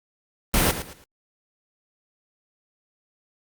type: noise with echo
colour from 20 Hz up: pink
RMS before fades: -19 dBFS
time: 0.54-0.71 s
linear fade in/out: 0 ms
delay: 110 ms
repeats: 3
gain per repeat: -11 dB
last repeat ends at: 1.04 s
effects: Opus 32 kbps